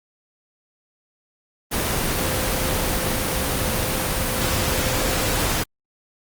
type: tone in noise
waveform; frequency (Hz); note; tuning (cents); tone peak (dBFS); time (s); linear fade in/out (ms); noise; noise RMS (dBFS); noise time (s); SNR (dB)
sine; 519; C5; -14; -30; 2.17-5.41; 20; pink; -22; 1.71-5.64; -11
effects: Opus 24 kbps